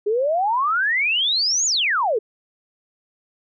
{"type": "exponential two-way sweep", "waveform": "sine", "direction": "up then down", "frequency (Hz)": [401.2, 7040, 401.2], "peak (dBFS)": -17, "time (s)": [0.06, 2.19], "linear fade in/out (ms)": 10, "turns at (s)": 1.66, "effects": []}